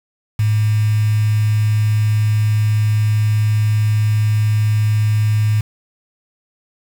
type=tone with quantisation; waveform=sine; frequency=106.9 Hz; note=A2; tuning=49 cents flat; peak=-12 dBFS; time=0.39-5.61 s; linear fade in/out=5 ms; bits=5; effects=none